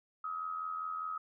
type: tone with amplitude modulation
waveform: sine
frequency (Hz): 1272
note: D#6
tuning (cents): +38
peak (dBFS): -33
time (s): 0.24-1.18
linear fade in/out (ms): 5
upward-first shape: sine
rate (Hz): 85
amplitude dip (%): 60
effects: none